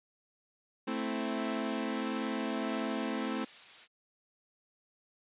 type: chord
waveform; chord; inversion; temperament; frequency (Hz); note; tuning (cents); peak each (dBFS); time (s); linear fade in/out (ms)
sawtooth; A minor; none; equal; 220 / 261.6 / 329.6; A3 / C4 / E4; 0 / 0 / 0; -32 / -32 / -35; 0.87-3.45; 10
type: noise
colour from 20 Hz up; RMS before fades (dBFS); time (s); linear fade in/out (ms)
blue; -44; 0.92-3.88; 50
effects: resampled to 8000 Hz